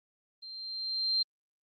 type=tone with level ramp; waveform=sine; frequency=4159 Hz; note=C8; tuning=11 cents flat; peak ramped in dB=-43 to -24 dBFS; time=0.42-1.23 s; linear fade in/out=10 ms; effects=Opus 24 kbps